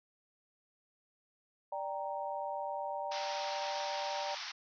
sine chord, G minor, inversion second, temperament equal, 587.3 / 784 / 932.3 Hz, D5 / G5 / Bb5, 0 / 0 / 0 cents, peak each -40 dBFS, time 1.72-4.35 s, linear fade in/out 5 ms
white band-pass noise, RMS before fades -43 dBFS, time 3.11-4.52 s, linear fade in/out 10 ms, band 720 to 5800 Hz, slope 96 dB/octave
effects none

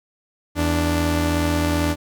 sawtooth tone pair together, 82.42 / 293.7 Hz, E2 / D4, 0 / 0 cents, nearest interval octave + minor seventh, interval 2200 cents, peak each -17 dBFS, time 0.55-1.96 s, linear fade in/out 50 ms, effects none

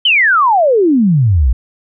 sine exponential sweep, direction down, 3143 to 55 Hz, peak -7 dBFS, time 0.05-1.53 s, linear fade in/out 5 ms, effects none

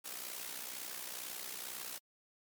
white noise with amplitude modulation, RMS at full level -41 dBFS, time 0.04-1.99 s, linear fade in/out 20 ms, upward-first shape sine, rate 62.1 Hz, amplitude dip 65%, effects high-pass 200 Hz 12 dB/octave + MP3 96 kbps

